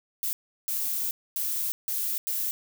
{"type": "noise bursts at uneven times", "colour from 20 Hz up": "violet", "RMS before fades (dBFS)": -29, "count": 5, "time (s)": [[0.23, 0.33], [0.68, 1.11], [1.36, 1.72], [1.88, 2.18], [2.27, 2.51]], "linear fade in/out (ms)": 0, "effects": []}